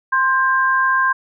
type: tone pair together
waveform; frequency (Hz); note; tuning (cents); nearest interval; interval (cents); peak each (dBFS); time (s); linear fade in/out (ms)
sine; 1048.8 / 1592; C6 / G6; +4 / +26; perfect fifth; 722; -16; 0.12-1.13; 10
effects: none